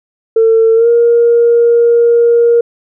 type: tone with pitch glide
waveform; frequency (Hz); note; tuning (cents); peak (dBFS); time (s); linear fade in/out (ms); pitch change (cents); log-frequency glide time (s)
sine; 450 to 470.2; A4 to A#4; +39 to +15; -4; 0.36-2.61; 5; +76; 0.75-0.88
effects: tanh soft clip ceiling 0 dBFS